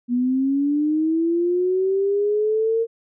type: linear sweep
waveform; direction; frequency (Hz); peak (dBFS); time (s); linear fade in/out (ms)
sine; up; 240 to 460.8; -17; 0.08-2.87; 50
effects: none